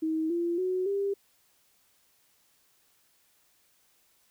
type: tone with pitch steps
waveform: sine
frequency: 317.8 / 342.6 / 369.3 / 398.1 Hz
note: D#4 / F4 / F#4 / G4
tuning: +37 / -33 / -3 / +27 cents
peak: -26 dBFS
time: 0.02-1.14 s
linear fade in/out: 10 ms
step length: 280 ms
effects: white hiss -67 dBFS RMS until 4.3 s